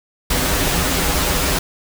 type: noise with comb filter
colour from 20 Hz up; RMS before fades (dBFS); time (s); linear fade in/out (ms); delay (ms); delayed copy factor
pink; -18; 0.3-1.59; 5; 9.1; -0.95
effects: none